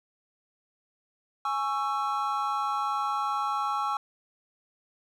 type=chord; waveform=triangle; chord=C# minor; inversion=second; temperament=just; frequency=831.5 / 1108.7 / 1330.5 Hz; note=G#5 / C#6 / E6; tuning=+2 / 0 / +16 cents; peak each=-29 dBFS; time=1.45-3.97 s; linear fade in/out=2 ms; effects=none